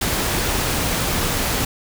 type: noise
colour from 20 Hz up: pink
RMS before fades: -21 dBFS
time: 0.01-1.65 s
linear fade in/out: 5 ms
effects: none